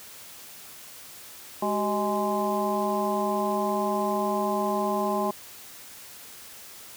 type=harmonic tone with a mistuned harmonic; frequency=207.7 Hz; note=G#3; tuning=in tune; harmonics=1 / 2 / 3 / 4 / 5; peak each=-30 / -30 / -30 / -30 / -30 dBFS; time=1.62-5.31 s; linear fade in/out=5 ms; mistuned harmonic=2; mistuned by=-140 cents; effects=white hiss -45 dBFS RMS until 6.96 s + high-pass 60 Hz 12 dB/octave